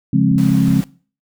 sine chord, Db major seventh, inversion none, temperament equal with one note detuned, 138.59 / 174.61 / 207.7 / 266.7 Hz, Db3 / F3 / Ab3 / C4, 0 / 0 / 0 / +33 cents, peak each -16 dBFS, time 0.13-0.81 s, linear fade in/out 5 ms
clicks, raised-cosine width 5 ms, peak -20 dBFS, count 4, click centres 0.316 / 0.36 / 0.51 / 0.683 s
pink noise, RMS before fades -34 dBFS, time 0.38-0.84 s, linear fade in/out 0 ms
effects noise-tail reverb RT60 0.4 s tail -20 dB re dry

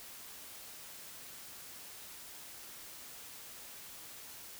silence, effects white hiss -50 dBFS RMS until 4.59 s

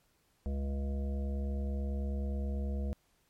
harmonic tone, 69.3 Hz, C#2, in tune, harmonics 1 / 3 / 5 / 7 / 9 / 10, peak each -32 / -40 / -51 / -47 / -50 / -57 dBFS, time 0.46-2.93 s, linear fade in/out 0 ms, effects pink hiss -72 dBFS RMS until 3.29 s + MP3 64 kbps

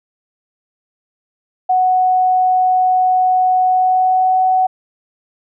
sine tone with pitch glide, 740 to 747.3 Hz, F#5 to F#5, 0 to +17 cents, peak -10 dBFS, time 1.69-4.67 s, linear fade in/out 10 ms, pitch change +17 cents, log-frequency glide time 3.67-4.4 s, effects none

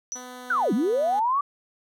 sine tone with exponential decay, 5920 Hz, F#8, in tune, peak -26 dBFS, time 0.12-0.31 s, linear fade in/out 0 ms, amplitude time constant 40 ms
10% pulse tone with pitch glide, 250.3 to 247.4 Hz, B3 to B3, +23 to +3 cents, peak -30 dBFS, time 0.15-1.2 s, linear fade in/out 10 ms, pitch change -20 cents, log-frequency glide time 0.36-0.71 s
sine linear two-way sweep, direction down then up, 1565 to 185.7 to 1172 Hz, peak -20 dBFS, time 0.5-1.41 s, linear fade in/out 5 ms, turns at 0.73 s
effects none

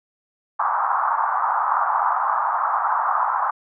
pink band-pass noise, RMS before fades -21 dBFS, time 0.59-3.51 s, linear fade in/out 10 ms, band 810 to 1300 Hz, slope 48 dB/octave, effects none

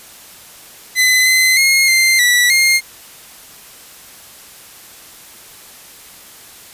sawtooth tone with pitch steps, 2021 / 2046 / 2150 / 2090 / 1955 / 2125 Hz, B6 / C7 / C7 / C7 / B6 / C7, +39 / -39 / +47 / -2 / -18 / +26 cents, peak -6 dBFS, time 0.95-2.81 s, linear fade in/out 50 ms, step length 310 ms, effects white hiss -39 dBFS RMS until 6.73 s + resampled to 32000 Hz

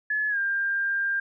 sine tone with pitch glide, 1711 to 1596.4 Hz, A6 to G6, -49 to +31 cents, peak -23 dBFS, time 0.1-1.2 s, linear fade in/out 5 ms, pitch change -120 cents, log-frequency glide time 0.29-0.38 s, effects none

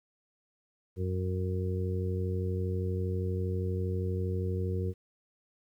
harmonic tone, 92.5 Hz, F#2, in tune, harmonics 1 / 2 / 3 / 4 / 5, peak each -30 / -38 / -46 / -38 / -39 dBFS, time 0.96-4.94 s, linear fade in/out 50 ms, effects 11-bit

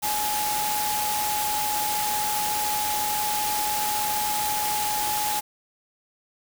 sine tone in noise, 842 Hz, G#5, 24 cents sharp, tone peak -26 dBFS, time 0.02-5.41 s, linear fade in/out 20 ms, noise white, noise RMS -28 dBFS, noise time 0.02-5.41 s, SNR -1 dB, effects none

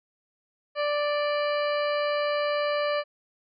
harmonic tone, 587.3 Hz, D5, in tune, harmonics 1 / 2 / 3 / 4 / 5 / 7 / 8, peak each -25 / -31 / -35 / -37 / -39 / -42 / -43 dBFS, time 0.75-3.04 s, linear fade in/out 50 ms, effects none

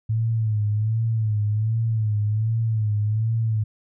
sine tone with vibrato, 109.1 Hz, A2, 14 cents flat, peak -19 dBFS, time 0.09-3.64 s, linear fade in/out 10 ms, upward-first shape sine, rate 1.3 Hz, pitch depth 74 cents each way, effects none

